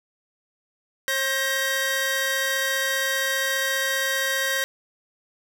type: tone cluster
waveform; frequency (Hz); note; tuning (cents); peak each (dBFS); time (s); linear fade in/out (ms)
sawtooth; 538 / 1579 / 1888; C5 / G6 / A#6; +48 / +12 / +22; -25 / -23 / -22; 1.08-4.64; 0
effects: none